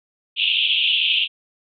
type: band-pass noise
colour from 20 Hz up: pink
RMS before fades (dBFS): -19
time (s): 0.36-1.28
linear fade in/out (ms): 50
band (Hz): 2600 to 3500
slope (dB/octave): 96
effects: none